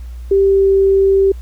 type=tone with pitch glide; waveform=sine; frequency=392 to 389.5 Hz; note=G4 to G4; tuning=0 to -11 cents; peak=-8 dBFS; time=0.31-1.32 s; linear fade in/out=5 ms; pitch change=-11 cents; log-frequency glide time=0.42-0.7 s; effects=added 60 Hz sine -26 dBFS peak until 1.41 s + pink hiss -50 dBFS RMS until 1.41 s